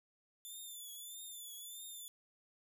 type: tone with vibrato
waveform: 5% pulse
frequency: 3510 Hz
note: A7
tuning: 5 cents flat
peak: -40 dBFS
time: 0.45-2.08 s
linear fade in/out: 0 ms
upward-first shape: triangle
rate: 1.6 Hz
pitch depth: 84 cents each way
effects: none